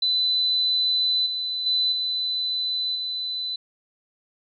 sine tone with level steps, 4007 Hz, B7, 24 cents sharp, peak -19 / -25 / -19 / -23 / -26 dBFS, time 0.02-3.56 s, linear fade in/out 5 ms, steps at 1.26 / 1.66 / 1.92 / 2.95 s, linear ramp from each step 5 ms, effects none

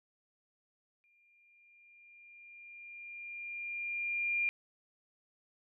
sine tone with exponential growth, 2400 Hz, D7, 37 cents sharp, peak -28 dBFS, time 1.04-4.49 s, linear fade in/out 0 ms, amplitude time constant 750 ms, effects none

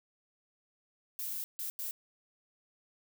violet noise bursts at uneven times, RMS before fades -38 dBFS, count 3, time 1.19-1.44 / 1.59-1.7 / 1.79-1.91 s, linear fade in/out 0 ms, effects none

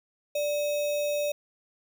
sine tone with sample-and-hold, 587.3 Hz, D5, in tune, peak -25 dBFS, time 0.35-1.32 s, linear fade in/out 5 ms, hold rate 3150 Hz, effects none

